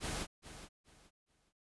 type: noise with echo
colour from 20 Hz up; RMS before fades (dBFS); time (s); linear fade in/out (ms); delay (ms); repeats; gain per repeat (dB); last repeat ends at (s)
pink; -39; 0-0.27; 50; 420; 3; -12; 1.53
effects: resampled to 24000 Hz